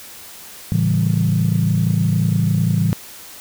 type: chord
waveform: sine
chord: A dominant seventh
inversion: none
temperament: equal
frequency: 110 / 138.59 / 164.81 / 196 Hz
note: A2 / C#3 / E3 / G3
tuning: 0 / 0 / 0 / 0 cents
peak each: -18 / -21 / -17 / -22 dBFS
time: 0.72-2.93 s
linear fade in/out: 0 ms
effects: tanh soft clip ceiling -6 dBFS + white hiss -38 dBFS RMS until 3.4 s